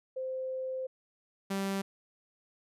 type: tone pair in turn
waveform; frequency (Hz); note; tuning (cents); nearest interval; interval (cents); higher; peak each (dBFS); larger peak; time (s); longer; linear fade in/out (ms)
sine / sawtooth; 520 / 195.46; C5 / G3; -11 / -5; octave + perfect fourth; 1694; first; -33 / -27; second; 0.16-0.87 / 1.5-1.82; first; 10
effects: resampled to 32000 Hz